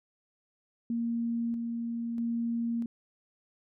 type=tone with tremolo; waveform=sine; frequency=233.1 Hz; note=A#3; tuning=in tune; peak=-28 dBFS; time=0.9-2.86 s; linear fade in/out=2 ms; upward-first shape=square; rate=0.78 Hz; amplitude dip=30%; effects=none